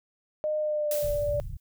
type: tone with pitch glide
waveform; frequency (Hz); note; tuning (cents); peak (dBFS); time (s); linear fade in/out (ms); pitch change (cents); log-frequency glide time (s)
sine; 611 to 584.1; D#5 to D5; -32 to -10; -25; 0.44-1.4; 0; -78; 0.59-1.12
type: noise with exponential decay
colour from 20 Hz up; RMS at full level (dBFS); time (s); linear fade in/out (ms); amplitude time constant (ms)
blue; -32; 0.91-1.6; 2; 150
type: low-pass noise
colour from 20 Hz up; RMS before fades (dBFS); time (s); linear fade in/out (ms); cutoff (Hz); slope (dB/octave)
pink; -35; 1.02-1.57; 10; 140; 48
effects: none